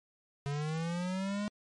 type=linear sweep; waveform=square; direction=up; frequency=139.7 to 210.1 Hz; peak=-33 dBFS; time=0.46-1.48 s; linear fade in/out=0 ms; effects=low-pass 8000 Hz 12 dB/octave + MP3 48 kbps